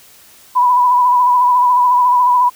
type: tone with vibrato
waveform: sine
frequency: 987.8 Hz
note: B5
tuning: in tune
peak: -8 dBFS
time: 0.55-2.5 s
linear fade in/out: 20 ms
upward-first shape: sine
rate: 14 Hz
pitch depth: 36 cents each way
effects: white hiss -44 dBFS RMS until 2.55 s